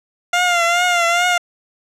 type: tone with vibrato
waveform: 15% pulse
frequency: 698.5 Hz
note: F5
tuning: in tune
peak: -7 dBFS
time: 0.33-1.38 s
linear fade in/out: 5 ms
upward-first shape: triangle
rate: 2.4 Hz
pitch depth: 63 cents each way
effects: low-pass 8000 Hz 12 dB/octave